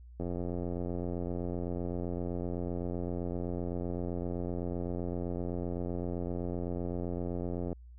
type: click train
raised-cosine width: 2 ms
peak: -23 dBFS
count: 662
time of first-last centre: 0.2-7.728 s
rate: 87.8 Hz
effects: added 60 Hz sine -48 dBFS peak until 7.98 s